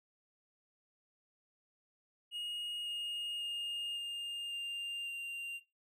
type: tone with pitch steps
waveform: triangle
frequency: 2870 / 2852 / 2834 / 2816 / 2798 / 2780 Hz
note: F7 / F7 / F7 / F7 / F7 / F7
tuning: +47 / +36 / +25 / +14 / +3 / -9 cents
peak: -36 dBFS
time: 2.31-5.61 s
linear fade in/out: 50 ms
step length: 550 ms
effects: noise-tail reverb RT60 0.2 s tail -18 dB re dry